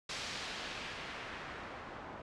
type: noise with low-pass filter sweep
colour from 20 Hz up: white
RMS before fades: -44 dBFS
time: 0.09-2.22 s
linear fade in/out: 5 ms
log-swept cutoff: 5200 to 1000 Hz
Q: 0.92
effects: low-pass 8000 Hz 12 dB/octave